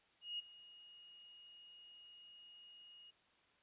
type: tone with ADSR envelope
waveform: sine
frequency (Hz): 2873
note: F7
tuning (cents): +48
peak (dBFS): -39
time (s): 0.21-3.11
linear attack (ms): 180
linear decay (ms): 16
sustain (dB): -18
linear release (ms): 13
effects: white hiss -72 dBFS RMS until 3.62 s + resampled to 8000 Hz